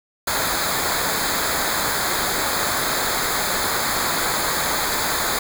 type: noise with comb filter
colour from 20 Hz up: pink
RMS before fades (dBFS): -22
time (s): 0.27-5.39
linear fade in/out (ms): 5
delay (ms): 0.35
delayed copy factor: -0.8
effects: none